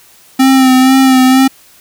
square tone with vibrato, 261.6 Hz, C4, in tune, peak -5 dBFS, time 0.39-1.48 s, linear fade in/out 10 ms, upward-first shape sine, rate 2.1 Hz, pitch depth 31 cents each way, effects white hiss -43 dBFS RMS until 1.8 s

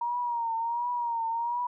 sine tone with vibrato, 940 Hz, A#5, 14 cents sharp, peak -27 dBFS, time 0.01-1.67 s, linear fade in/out 5 ms, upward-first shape triangle, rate 1.4 Hz, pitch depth 72 cents each way, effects none

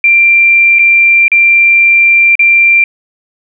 sine tone with dropouts, 2367 Hz, D7, 13 cents sharp, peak -3 dBFS, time 0.04-2.84 s, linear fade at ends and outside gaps 2 ms, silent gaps 0.787-0.792 / 1.281-1.317 / 2.354-2.393 s, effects none

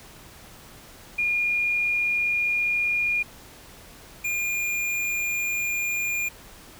sine / square tone pair in turn, 2425 / 2414 Hz, D#7 / D7, -45 / +47 cents, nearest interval unison, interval 8 cents, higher first, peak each -21 / -25 dBFS, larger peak first, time 1.18-3.23 / 4.24-6.29 s, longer neither, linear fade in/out 10 ms, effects pink hiss -47 dBFS RMS until 6.79 s

